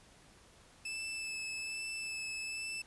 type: tone with vibrato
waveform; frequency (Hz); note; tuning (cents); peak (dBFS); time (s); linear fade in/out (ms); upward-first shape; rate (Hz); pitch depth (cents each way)
sawtooth; 2626; E7; -7; -35; 0.85-2.82; 5; sine; 1.2; 13
effects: pink hiss -61 dBFS RMS until 2.86 s + resampled to 24000 Hz